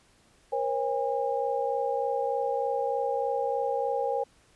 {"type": "tone cluster", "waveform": "sine", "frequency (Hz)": [475.7, 539, 812], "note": ["A#4", "C#5", "G#5"], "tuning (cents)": [35, -49, -39], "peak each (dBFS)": -30, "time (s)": [0.52, 4.24], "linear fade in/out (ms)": 10, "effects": ["pink hiss -62 dBFS RMS until 4.55 s", "resampled to 24000 Hz"]}